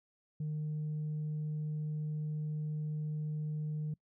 sine tone, 152.4 Hz, D#3, 36 cents flat, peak -32 dBFS, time 0.4-3.94 s, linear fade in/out 5 ms, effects noise-tail reverb RT60 0.1 s tail -26 dB re dry + tanh soft clip ceiling -32 dBFS

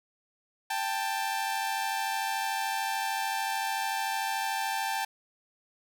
sawtooth tone pair together, 788.5 / 882 Hz, G5 / A5, +10 / +4 cents, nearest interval major second, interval 194 cents, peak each -28 dBFS, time 0.7-5.05 s, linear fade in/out 5 ms, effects none

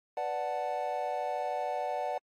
triangle chord, B minor seventh, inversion none, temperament equal, 493.9 / 587.3 / 740 / 880 Hz, B4 / D5 / F#5 / A5, 0 / 0 / 0 / 0 cents, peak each -38 / -34 / -32 / -37 dBFS, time 0.17-2.18 s, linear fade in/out 2 ms, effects AAC 48 kbps

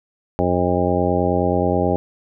harmonic tone, 89.4 Hz, F2, 41 cents sharp, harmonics 1 / 2 / 3 / 4 / 5 / 6 / 7 / 9, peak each -24 / -24 / -24 / -24 / -24 / -24 / -24 / -24 dBFS, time 0.39-1.96 s, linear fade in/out 0 ms, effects none

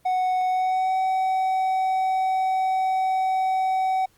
triangle tone with pitch glide, 740 to 756 Hz, F#5 to F#5, 0 to +37 cents, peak -18 dBFS, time 0.05-4.06 s, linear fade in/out 10 ms, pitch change +37 cents, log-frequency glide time 0.48-0.97 s, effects pink hiss -61 dBFS RMS until 4.17 s + Opus 24 kbps

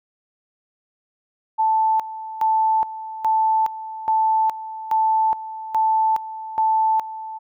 sine tone with tremolo, 880 Hz, A5, in tune, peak -15 dBFS, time 1.58-7.39 s, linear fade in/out 20 ms, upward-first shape square, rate 1.2 Hz, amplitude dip 80%, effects none

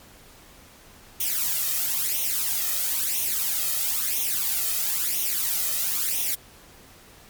blue noise with flanger, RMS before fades -25 dBFS, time 1.2-6.35 s, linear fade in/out 5 ms, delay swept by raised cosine 0.32 to 1.62 ms, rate 1 Hz, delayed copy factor +0.8, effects pink hiss -50 dBFS RMS until 7.29 s + MP3 96 kbps

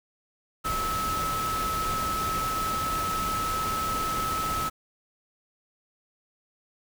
sine tone in noise, 1297 Hz, E6, 28 cents flat, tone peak -27 dBFS, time 0.64-4.7 s, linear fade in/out 20 ms, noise pink, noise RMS -33 dBFS, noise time 0.64-4.7 s, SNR +3 dB, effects none

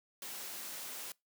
white noise, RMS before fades -44 dBFS, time 0.22-1.12 s, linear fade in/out 2 ms, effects noise-tail reverb RT60 0.2 s tail -24 dB re dry + high-pass 200 Hz 12 dB/octave

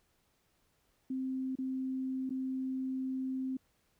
sine tone with dropouts, 261.6 Hz, C4, in tune, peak -33 dBFS, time 1.1-3.57 s, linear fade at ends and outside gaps 5 ms, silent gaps 1.555-1.586 / 2.295-2.305 s, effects pink hiss -74 dBFS RMS until 3.99 s

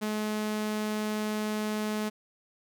sawtooth tone, 213.3 Hz, G#3, 46 cents sharp, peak -25 dBFS, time 0.01-2.1 s, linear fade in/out 20 ms, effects none

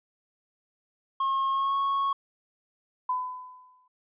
triangle tone with pitch glide, 1080 to 1102.7 Hz, C#6 to C#6, -45 to -9 cents, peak -22 dBFS, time 1.2-2.13 s, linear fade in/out 5 ms, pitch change +36 cents, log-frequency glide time 1.51-1.76 s
sine tone with exponential decay, 1007 Hz, B5, 33 cents sharp, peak -23 dBFS, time 3.09-3.88 s, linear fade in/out 5 ms, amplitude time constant 170 ms
effects resampled to 8000 Hz

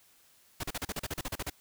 pink noise bursts, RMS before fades -35 dBFS, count 13, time 0.6-1.499 s, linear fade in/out 5 ms, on 35 ms, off 37 ms, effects white hiss -63 dBFS RMS until 1.6 s

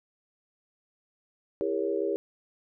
sine chord, E diminished seventh, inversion none, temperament equal with one note detuned, 329.6 / 400.5 / 466.2 / 554.4 Hz, E4 / G4 / Bb4 / Db5, 0 / +37 / 0 / 0 cents, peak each -33 / -29 / -32 / -34 dBFS, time 1.61-2.16 s, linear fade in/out 0 ms, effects none

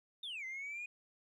sine exponential two-way sweep, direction down then up, 3729 to 2045 to 2479 Hz, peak -39 dBFS, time 0.23-0.86 s, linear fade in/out 5 ms, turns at 0.45 s, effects tanh soft clip ceiling -39 dBFS + 13-bit

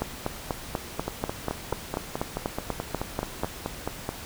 two click trains, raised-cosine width 1 ms, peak -14 / -12 dBFS, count 15 / 15, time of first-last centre 1.08-4.091 / 0.02-3.435 s, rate 4.65 / 4.1 Hz, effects pink hiss -40 dBFS RMS until 4.25 s

